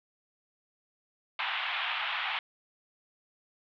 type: band-pass noise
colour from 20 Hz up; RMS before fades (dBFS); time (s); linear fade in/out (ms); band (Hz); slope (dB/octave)
white; -33; 1.39-2.39; 2; 740 to 3400; 48
effects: none